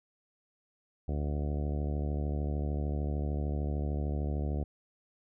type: harmonic tone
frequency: 73.3 Hz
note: D2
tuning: 3 cents flat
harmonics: 1 / 2 / 3 / 4 / 5 / 6 / 7 / 8 / 9 / 10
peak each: -31 / -37 / -41 / -43 / -45 / -47 / -48 / -49 / -50 / -51 dBFS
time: 1.08-4.64 s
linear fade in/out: 5 ms
effects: none